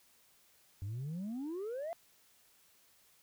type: exponential sweep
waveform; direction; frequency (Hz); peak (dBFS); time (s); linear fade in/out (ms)
sine; up; 93.4 to 698.5; -35; 0.82-1.93; 0
effects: tanh soft clip ceiling -36 dBFS + white hiss -67 dBFS RMS until 3.22 s